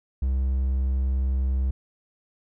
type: tone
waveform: triangle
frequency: 65.6 Hz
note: C2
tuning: 5 cents sharp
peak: -19 dBFS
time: 0.22-1.71 s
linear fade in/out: 5 ms
effects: none